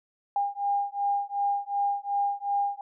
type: beating tone pair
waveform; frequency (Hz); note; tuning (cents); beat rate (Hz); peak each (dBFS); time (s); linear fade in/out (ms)
sine; 805 / 807.7; G5 / G#5; +46 / -48; 2.7; -28 / -28; 0.36-2.81; 2
effects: none